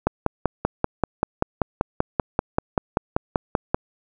click train, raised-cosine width 1 ms, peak -4 dBFS, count 20, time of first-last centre 0.07-3.745 s, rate 5.17 Hz, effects none

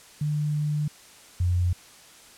sine tone pair in turn, 149.5 / 88.89 Hz, D3 / F2, +31 / +31 cents, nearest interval major sixth, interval 900 cents, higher first, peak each -23 / -20 dBFS, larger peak second, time 0.21-0.88 / 1.4-1.73 s, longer first, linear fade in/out 5 ms, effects white hiss -50 dBFS RMS until 2.37 s + low-pass 10000 Hz 12 dB/octave

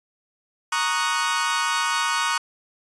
sawtooth chord, D# minor seventh, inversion second, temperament equal, 932.3 / 1108.7 / 1244.5 / 1480 Hz, A#5 / C#6 / D#6 / F#6, 0 / 0 / 0 / 0 cents, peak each -23 dBFS, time 0.72-2.38 s, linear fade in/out 5 ms, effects resampled to 22050 Hz

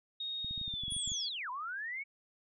sine tone with pitch glide, 3729 to 3361 Hz, A#7 to G#7, 0 to +20 cents, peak -36 dBFS, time 0.2-1.29 s, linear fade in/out 5 ms, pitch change -180 cents, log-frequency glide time 0.63-0.87 s
clicks, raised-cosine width 5 ms, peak -34 dBFS, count 12, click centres 0.446 / 0.51 / 0.578 / 0.614 / 0.679 / 0.739 / 0.836 / 0.881 / 0.922 / 0.965 / 1.076 / 1.118 s
sine linear two-way sweep, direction down then up, 9956 to 955 to 2264 Hz, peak -37 dBFS, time 0.9-2.04 s, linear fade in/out 20 ms, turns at 1.5 s
effects none

